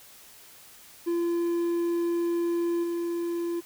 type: tone with level steps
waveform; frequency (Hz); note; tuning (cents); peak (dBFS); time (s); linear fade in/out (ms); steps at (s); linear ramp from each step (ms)
triangle; 342; F4; -36; -22 / -25; 1.06-3.61; 20; 2.83; 10
effects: white hiss -51 dBFS RMS until 3.65 s